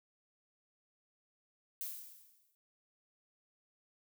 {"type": "noise with exponential decay", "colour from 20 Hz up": "violet", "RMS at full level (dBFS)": -39, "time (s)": [1.81, 2.55], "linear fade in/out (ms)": 0, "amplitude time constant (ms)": 160, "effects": []}